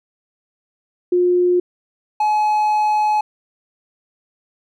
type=tone pair in turn; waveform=sine / triangle; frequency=356.9 / 848.9 Hz; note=F4 / G#5; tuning=+38 / +38 cents; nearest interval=octave + minor third; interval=1500 cents; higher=second; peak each=-12 dBFS; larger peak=neither; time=1.12-1.6 / 2.2-3.21 s; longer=second; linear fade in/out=5 ms; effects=none